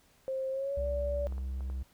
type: tone with pitch glide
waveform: sine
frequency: 529 to 576.9 Hz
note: C5 to D5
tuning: +19 to -31 cents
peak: -31 dBFS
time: 0.28-1.27 s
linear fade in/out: 0 ms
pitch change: +150 cents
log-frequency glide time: 0.51-0.85 s
type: tone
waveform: triangle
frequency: 65.41 Hz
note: C2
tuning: in tune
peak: -31 dBFS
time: 0.77-1.83 s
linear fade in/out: 5 ms
type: clicks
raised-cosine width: 1 ms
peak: -36 dBFS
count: 4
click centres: 1.324 / 1.381 / 1.607 / 1.7 s
effects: pink hiss -65 dBFS RMS until 1.93 s